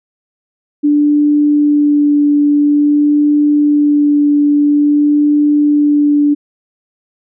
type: tone with vibrato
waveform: sine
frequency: 293.1 Hz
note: D4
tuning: 3 cents flat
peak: -7 dBFS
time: 0.83-6.35 s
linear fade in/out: 20 ms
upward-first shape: sine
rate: 0.49 Hz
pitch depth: 10 cents each way
effects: none